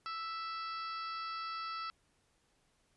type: harmonic tone with a mistuned harmonic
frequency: 659.3 Hz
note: E5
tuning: in tune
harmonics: 2 / 3 / 4 / 5 / 6 / 7 / 8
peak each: -39 / -52 / -51 / -56 / -55 / -50 / -54 dBFS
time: 0.06-1.9 s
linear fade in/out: 0 ms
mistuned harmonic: 6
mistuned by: +39 cents
effects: pink hiss -74 dBFS RMS until 2.96 s + resampled to 24000 Hz